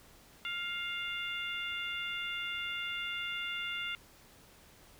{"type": "harmonic tone with a mistuned harmonic", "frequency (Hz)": 698.5, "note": "F5", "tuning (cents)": 0, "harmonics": [2, 3, 4, 5], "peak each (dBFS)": [-41, -40, -39, -44], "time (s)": [0.45, 3.95], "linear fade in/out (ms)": 0, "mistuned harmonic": 3, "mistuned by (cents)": 20, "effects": ["pink hiss -59 dBFS RMS until 4.99 s"]}